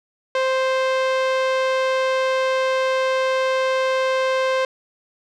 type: tone with low-pass filter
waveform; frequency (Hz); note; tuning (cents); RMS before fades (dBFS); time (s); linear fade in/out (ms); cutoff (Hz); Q
sawtooth; 523.3; C5; 0; -20; 0.35-4.65; 2; 3800; 0.67
effects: none